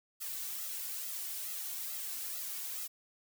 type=noise with flanger; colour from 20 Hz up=blue; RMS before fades=-40 dBFS; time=0.2-2.88 s; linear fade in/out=20 ms; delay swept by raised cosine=1.5 to 2.8 ms; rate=2.3 Hz; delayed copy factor=+0.8; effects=none